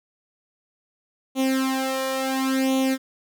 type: tone with flanger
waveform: sawtooth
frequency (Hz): 264.5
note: C4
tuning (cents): +19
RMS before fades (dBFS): -23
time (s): 1.35-2.98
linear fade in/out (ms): 50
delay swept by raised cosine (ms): 0.3 to 1.7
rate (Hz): 0.71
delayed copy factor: +0.85
effects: none